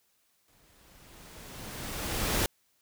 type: noise with exponential growth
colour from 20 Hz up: pink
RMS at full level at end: -26 dBFS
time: 0.48-2.46 s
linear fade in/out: 1 ms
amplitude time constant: 430 ms
effects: white hiss -71 dBFS RMS until 2.81 s